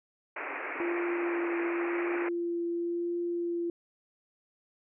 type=band-pass noise; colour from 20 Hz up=white; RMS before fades=-37 dBFS; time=0.36-2.29 s; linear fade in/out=5 ms; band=270 to 2500 Hz; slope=96 dB/octave
type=tone with vibrato; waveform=sine; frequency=344 Hz; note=F4; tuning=26 cents flat; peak=-29 dBFS; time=0.8-3.7 s; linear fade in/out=2 ms; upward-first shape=triangle; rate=0.94 Hz; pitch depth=13 cents each way
effects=none